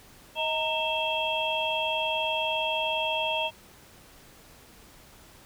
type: tone cluster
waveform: sine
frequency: 632 / 921 / 2671 / 3254 Hz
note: D#5 / A#5 / E7 / G#7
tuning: +27 / -21 / +22 / -36 cents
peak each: -31 dBFS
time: 0.35-3.51 s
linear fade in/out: 50 ms
effects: pink hiss -53 dBFS RMS until 5.45 s